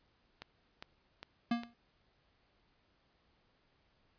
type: click train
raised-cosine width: 0.2 ms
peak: -27 dBFS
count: 4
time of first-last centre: 0.42-1.635 s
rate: 2.47 Hz
type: tone with exponential decay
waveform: square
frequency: 235.7 Hz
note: A#3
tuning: 19 cents sharp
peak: -28 dBFS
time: 1.51-1.74 s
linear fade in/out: 5 ms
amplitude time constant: 48 ms
effects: pink hiss -73 dBFS RMS until 4.18 s + resampled to 11025 Hz